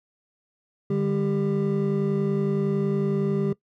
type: tone cluster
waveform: triangle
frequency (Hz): 148.9 / 199.8 / 396.2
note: D3 / G3 / G4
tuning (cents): +24 / +33 / +18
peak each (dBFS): -24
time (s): 0.9-3.53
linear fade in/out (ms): 5
effects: noise-tail reverb RT60 0.1 s tail -20 dB re dry